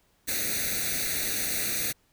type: noise with comb filter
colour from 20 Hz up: white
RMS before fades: -29 dBFS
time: 0.27-1.93 s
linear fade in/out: 20 ms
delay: 0.48 ms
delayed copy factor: +1
effects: pink hiss -67 dBFS RMS until 2.12 s